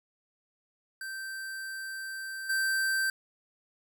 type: tone with level steps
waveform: square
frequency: 1560 Hz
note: G6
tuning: 9 cents flat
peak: -37 / -27 dBFS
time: 1.01-3.1 s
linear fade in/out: 2 ms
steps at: 2.49 s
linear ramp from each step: 10 ms
effects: none